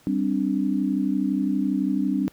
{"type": "chord", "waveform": "sine", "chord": "G suspended fourth", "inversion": "none", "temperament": "equal", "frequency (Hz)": [196, 261.6, 293.7], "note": ["G3", "C4", "D4"], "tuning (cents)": [0, 0, 0], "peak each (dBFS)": -25, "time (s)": [0.07, 2.28], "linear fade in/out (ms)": 0, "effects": ["pink hiss -56 dBFS RMS until 2.32 s", "high-pass 60 Hz 12 dB/octave"]}